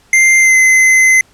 square tone with pitch glide, 2093 to 2053 Hz, C7 to C7, 0 to -33 cents, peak -6 dBFS, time 0.13-1.21 s, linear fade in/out 2 ms, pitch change -33 cents, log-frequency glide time 0.39-0.56 s, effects pink hiss -49 dBFS RMS until 1.33 s + low-pass 10000 Hz 12 dB/octave

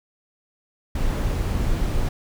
brown noise, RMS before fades -22 dBFS, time 0.95-2.09 s, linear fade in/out 5 ms, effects none

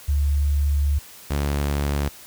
sine / sawtooth tone pair in turn, 71.9 / 71.59 Hz, D2 / D2, -36 / -44 cents, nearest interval unison, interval 8 cents, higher first, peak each -17 dBFS, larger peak neither, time 0.08-0.99 / 1.3-2.09 s, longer first, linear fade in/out 10 ms, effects white hiss -44 dBFS RMS until 2.26 s

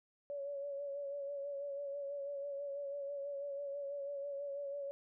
sine tone with vibrato, 564 Hz, C#5, 30 cents sharp, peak -39 dBFS, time 0.3-4.91 s, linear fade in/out 0 ms, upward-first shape sine, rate 6.1 Hz, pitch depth 34 cents each way, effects none

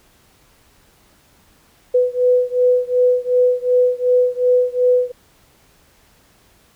sine beating tone pair, 496.5 / 499.2 Hz, B4 / B4, +9 / +19 cents, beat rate 2.7 Hz, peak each -15 / -16 dBFS, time 1.94-5.12 s, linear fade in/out 10 ms, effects pink hiss -54 dBFS RMS until 6.75 s

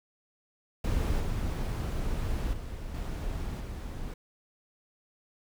brown noise with level steps, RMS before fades -28 / -31 / -38 / -34 / -37 dBFS, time 0.84-4.14 s, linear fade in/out 5 ms, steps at 1.2 / 2.53 / 2.94 / 3.6 s, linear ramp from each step 5 ms, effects none

